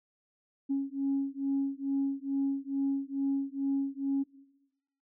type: beating tone pair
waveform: sine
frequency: 274 / 276.3 Hz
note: C#4 / C#4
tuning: -20 / -6 cents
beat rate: 2.3 Hz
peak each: -31 dBFS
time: 0.69-4.24 s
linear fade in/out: 20 ms
effects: noise-tail reverb RT60 1.0 s tail -20 dB re dry + tanh soft clip ceiling -22 dBFS